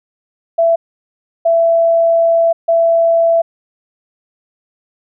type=tone bursts at uneven times; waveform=sine; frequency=667 Hz; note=E5; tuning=20 cents sharp; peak=-8 dBFS; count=3; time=0.58-0.76 / 1.45-2.53 / 2.68-3.42 s; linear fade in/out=10 ms; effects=none